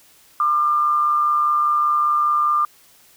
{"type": "tone with amplitude modulation", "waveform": "sine", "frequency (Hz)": 1197, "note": "D6", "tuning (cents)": 33, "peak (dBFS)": -13, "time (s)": [0.4, 2.65], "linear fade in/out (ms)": 2, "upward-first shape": "sine", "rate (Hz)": 145, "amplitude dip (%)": 40, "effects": ["white hiss -52 dBFS RMS until 3.16 s"]}